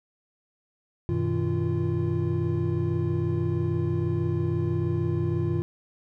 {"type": "tone cluster", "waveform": "triangle", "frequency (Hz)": [95.9, 122.1, 158.3, 344.7], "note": ["G2", "B2", "D#3", "F4"], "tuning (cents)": [-37, -19, 30, -23], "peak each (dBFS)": -27, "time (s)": [1.09, 5.62], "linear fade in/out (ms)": 0, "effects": []}